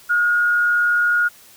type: tone with frequency modulation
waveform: sine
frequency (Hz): 1433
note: F6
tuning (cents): +44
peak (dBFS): -14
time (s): 0.09-1.29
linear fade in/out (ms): 20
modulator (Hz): 127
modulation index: 0.26
effects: white hiss -47 dBFS RMS until 1.56 s